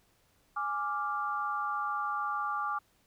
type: chord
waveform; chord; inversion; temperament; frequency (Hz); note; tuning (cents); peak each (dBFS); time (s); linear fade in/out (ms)
sine; D diminished; second; equal; 830.6 / 1174.7 / 1396.9; Ab5 / D6 / F6; 0 / 0 / 0; -37 / -32 / -38; 0.56-2.79; 10
effects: pink hiss -69 dBFS RMS until 3.06 s